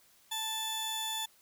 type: tone pair together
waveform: sawtooth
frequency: 880 / 3478 Hz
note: A5 / A7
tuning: 0 / -21 cents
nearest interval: 2 octaves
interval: 2379 cents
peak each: -35 / -32 dBFS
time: 0.31-1.26 s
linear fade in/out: 10 ms
effects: white hiss -64 dBFS RMS until 1.41 s